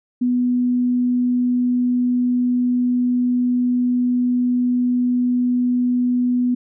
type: tone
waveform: sine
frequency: 247 Hz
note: B3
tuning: in tune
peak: -15 dBFS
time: 0.21-6.55 s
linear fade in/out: 10 ms
effects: none